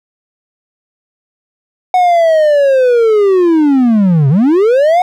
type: linear two-way sweep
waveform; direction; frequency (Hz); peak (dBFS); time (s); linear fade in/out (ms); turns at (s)
triangle; down then up; 740 to 130 to 740; -4; 1.94-5.02; 2; 4.29
effects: none